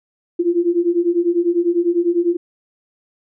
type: beating tone pair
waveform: sine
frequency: 338.7 / 348.7 Hz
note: E4 / F4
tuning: +47 / -3 cents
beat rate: 10 Hz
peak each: -18 / -16 dBFS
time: 0.39-2.37 s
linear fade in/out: 10 ms
effects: none